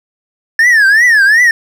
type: tone with vibrato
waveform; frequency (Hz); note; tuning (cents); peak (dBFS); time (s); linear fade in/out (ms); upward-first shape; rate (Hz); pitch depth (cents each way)
triangle; 1760; A6; 0; -3; 0.59-1.51; 2; triangle; 2.7; 230
effects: 7-bit

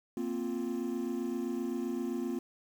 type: chord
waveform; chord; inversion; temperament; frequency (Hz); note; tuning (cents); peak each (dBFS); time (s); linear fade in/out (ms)
triangle; Bb suspended second; none; equal with one note detuned; 233.9 / 261.6 / 349.2; Bb3 / C4 / F4; +6 / 0 / 0; -34; 0.17-2.39; 2
effects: tanh soft clip ceiling -23 dBFS + 9-bit

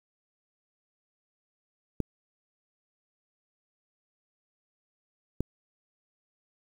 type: clicks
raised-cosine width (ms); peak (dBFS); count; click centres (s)
3; -15; 2; 2.003 / 5.406
effects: 8-bit

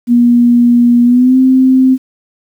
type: tone with pitch glide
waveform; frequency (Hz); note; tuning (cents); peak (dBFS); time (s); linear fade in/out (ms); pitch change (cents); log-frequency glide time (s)
sine; 240 to 260.2; B3 to C4; -49 to -9; -4; 0.07-1.98; 50; +140; 1.04-1.37
effects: 7-bit

